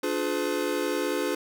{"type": "chord", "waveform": "square", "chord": "D diminished seventh", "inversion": "none", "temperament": "just", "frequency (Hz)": [293.7, 352.4, 422.9, 507.5], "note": ["D4", "F4", "Ab4", "Cb5"], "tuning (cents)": [0, 16, 31, 47], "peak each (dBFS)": -32, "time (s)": [0.03, 1.35], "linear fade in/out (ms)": 5, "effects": []}